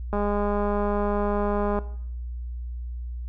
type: click train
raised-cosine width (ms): 1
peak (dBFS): -14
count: 341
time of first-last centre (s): 0.13-1.789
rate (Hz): 205
effects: noise-tail reverb RT60 0.7 s tail -17 dB re dry + added 60 Hz sine -30 dBFS peak until 3.28 s